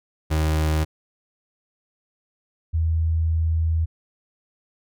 35% pulse / sine tone pair in turn, 77.8 / 81.1 Hz, D#2 / E2, 0 / -28 cents, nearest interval minor second, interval 72 cents, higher second, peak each -17 / -18 dBFS, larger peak first, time 0.3-0.85 / 2.73-3.86 s, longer second, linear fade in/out 20 ms, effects none

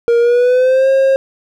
triangle tone with pitch glide, 470 to 536.8 Hz, A#4 to C5, +14 to +44 cents, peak -6 dBFS, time 0.08-1.16 s, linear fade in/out 0 ms, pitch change +230 cents, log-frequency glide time 0.19-0.89 s, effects none

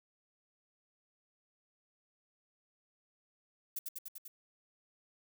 violet noise with echo, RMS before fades -38 dBFS, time 3.76-3.79 s, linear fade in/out 5 ms, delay 98 ms, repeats 5, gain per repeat -2 dB, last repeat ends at 4.28 s, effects none

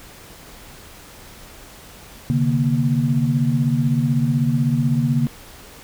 sine tone cluster, 132.5 / 148.5 / 235.4 Hz, C3 / D3 / A#3, +22 / +20 / +17 cents, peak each -20 dBFS, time 2.3-5.27 s, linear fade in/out 0 ms, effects pink hiss -42 dBFS RMS until 5.83 s

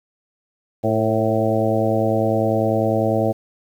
harmonic tone with a mistuned harmonic, 110 Hz, A2, in tune, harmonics 1 / 2 / 3 / 4 / 5 / 6 / 7, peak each -23 / -24 / -24 / -25 / -22 / -23 / -27 dBFS, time 0.83-3.33 s, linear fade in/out 20 ms, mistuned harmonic 4, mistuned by +37 cents, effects 8-bit

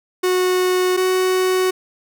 45% pulse tone pair in turn, 366.7 / 371.4 Hz, F#4 / F#4, -15 / +7 cents, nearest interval unison, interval 22 cents, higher second, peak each -15 dBFS, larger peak neither, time 0.23-0.97 / 0.97-1.71 s, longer neither, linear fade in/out 10 ms, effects none

